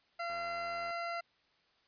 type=tone; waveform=20% pulse; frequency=684 Hz; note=F5; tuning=36 cents flat; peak=-31 dBFS; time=0.19-1.21 s; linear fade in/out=10 ms
type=click train; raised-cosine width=0.5 ms; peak=-37 dBFS; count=55; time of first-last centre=0.3-0.906 s; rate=89.1 Hz
effects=white hiss -71 dBFS RMS until 1.87 s + resampled to 11025 Hz